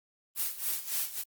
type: noise with tremolo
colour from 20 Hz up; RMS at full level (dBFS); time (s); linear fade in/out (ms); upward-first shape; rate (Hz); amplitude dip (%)
blue; -30; 0.35-1.24; 50; sine; 3.6; 80
effects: Opus 24 kbps